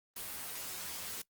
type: noise with comb filter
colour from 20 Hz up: white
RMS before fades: -42 dBFS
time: 0.16-1.22 s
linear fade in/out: 5 ms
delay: 11 ms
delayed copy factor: +0.75
effects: noise-tail reverb RT60 0.1 s tail -22 dB re dry + Opus 24 kbps